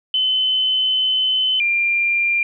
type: tone pair in turn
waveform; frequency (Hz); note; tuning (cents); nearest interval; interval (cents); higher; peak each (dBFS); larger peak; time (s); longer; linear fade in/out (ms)
sine; 3042 / 2387; F#7 / D7; +47 / +28; major third; 419; first; -15; neither; 0.14-1.6 / 1.6-2.43; first; 2
effects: none